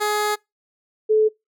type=tone pair in turn; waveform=15% pulse / sine; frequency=420 / 432.6 Hz; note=G#4 / A4; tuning=+19 / -29 cents; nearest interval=minor second; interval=52 cents; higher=second; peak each=-13 / -13 dBFS; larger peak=neither; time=0-0.36 / 1.09-1.29 s; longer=first; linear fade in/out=20 ms; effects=noise-tail reverb RT60 0.2 s tail -25 dB re dry